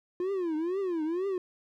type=tone with vibrato; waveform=triangle; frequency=349.2 Hz; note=F4; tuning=in tune; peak=-26 dBFS; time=0.2-1.38 s; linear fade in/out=2 ms; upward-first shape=triangle; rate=2.1 Hz; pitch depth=250 cents each way; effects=none